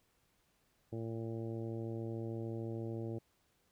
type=harmonic tone; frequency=113.6 Hz; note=A#2; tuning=44 cents flat; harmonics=1 / 2 / 3 / 4 / 5 / 6 / 7; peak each=-41 / -46 / -43 / -48 / -51 / -59 / -60 dBFS; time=0.92-3.19 s; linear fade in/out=10 ms; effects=pink hiss -75 dBFS RMS until 3.71 s